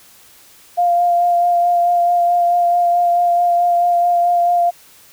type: tone with vibrato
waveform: sine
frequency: 698.5 Hz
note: F5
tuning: in tune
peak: -11 dBFS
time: 0.77-4.71 s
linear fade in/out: 20 ms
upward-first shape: sine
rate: 4.6 Hz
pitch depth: 15 cents each way
effects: white hiss -46 dBFS RMS until 5.12 s